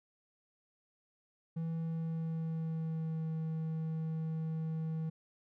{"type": "tone with pitch glide", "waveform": "triangle", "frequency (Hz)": [163.9, 159.97], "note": ["E3", "D#3"], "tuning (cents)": [-10, 48], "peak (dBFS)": -32, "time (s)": [1.56, 5.1], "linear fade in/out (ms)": 10, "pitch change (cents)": -42, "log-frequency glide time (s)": [1.7, 3.3], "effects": []}